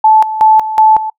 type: tone with tremolo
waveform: sine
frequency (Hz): 871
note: A5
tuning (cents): -18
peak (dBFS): -3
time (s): 0.04-1.1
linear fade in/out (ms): 5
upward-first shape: square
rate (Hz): 2.7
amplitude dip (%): 75
effects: noise-tail reverb RT60 0.1 s tail -23 dB re dry